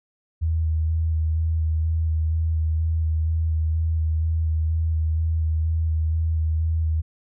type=tone with vibrato; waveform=sine; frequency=80 Hz; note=D#2; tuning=49 cents sharp; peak=-19 dBFS; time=0.41-7.02 s; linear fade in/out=20 ms; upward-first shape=square; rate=2.1 Hz; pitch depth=16 cents each way; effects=none